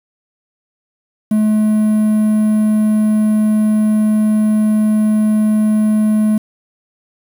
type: tone with quantisation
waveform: triangle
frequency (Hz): 214.3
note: A3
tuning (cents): -45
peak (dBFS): -8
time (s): 1.31-6.38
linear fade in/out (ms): 5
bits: 6
effects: none